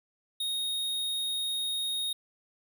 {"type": "tone", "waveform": "square", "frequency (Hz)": 3729, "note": "A#7", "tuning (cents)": 0, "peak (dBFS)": -30, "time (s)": [0.4, 2.13], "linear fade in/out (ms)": 5, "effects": []}